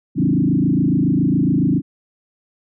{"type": "tone with frequency modulation", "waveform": "sine", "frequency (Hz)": 220.7, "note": "A3", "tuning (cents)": 5, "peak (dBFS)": -13, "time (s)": [0.15, 1.82], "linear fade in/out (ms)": 50, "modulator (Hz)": 27.2, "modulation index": 3.1, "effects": []}